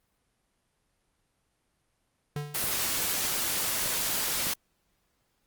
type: tone with exponential decay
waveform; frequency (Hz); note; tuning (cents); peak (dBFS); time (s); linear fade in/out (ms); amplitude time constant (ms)
square; 146.83; D3; 0; -29; 2.36-2.81; 2; 97
type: noise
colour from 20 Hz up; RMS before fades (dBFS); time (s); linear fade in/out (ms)
white; -29; 2.54-4.54; 10
type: click train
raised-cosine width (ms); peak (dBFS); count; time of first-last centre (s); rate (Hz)
2; -27; 4; 2.64-4.469; 1.64
effects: pink hiss -74 dBFS RMS until 5.46 s + Opus 32 kbps